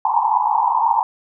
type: band-pass noise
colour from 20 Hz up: pink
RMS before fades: -17 dBFS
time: 0.05-1.03 s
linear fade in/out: 2 ms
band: 830 to 1000 Hz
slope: 96 dB/octave
effects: none